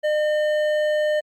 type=tone with hard clipping; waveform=sine; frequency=606 Hz; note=D#5; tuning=46 cents flat; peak=-20 dBFS; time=0.03-1.21 s; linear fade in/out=20 ms; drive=9 dB; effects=Opus 48 kbps